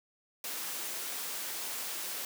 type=high-pass noise; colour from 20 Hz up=white; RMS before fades=-38 dBFS; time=0.44-2.25 s; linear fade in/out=2 ms; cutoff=260 Hz; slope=12 dB/octave; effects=none